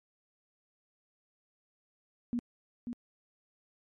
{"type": "tone with echo", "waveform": "sine", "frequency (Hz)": 240, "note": "B3", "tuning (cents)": -49, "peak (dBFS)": -29, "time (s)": [2.33, 2.39], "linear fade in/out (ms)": 0, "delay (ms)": 540, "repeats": 1, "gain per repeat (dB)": -6, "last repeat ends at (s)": 2.93, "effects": ["MP3 48 kbps"]}